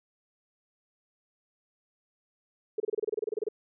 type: tone bursts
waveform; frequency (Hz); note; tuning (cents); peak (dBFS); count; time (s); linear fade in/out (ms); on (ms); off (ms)
sine; 429.2; A4; -43; -26; 15; 2.78-3.487; 5; 21; 28
effects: none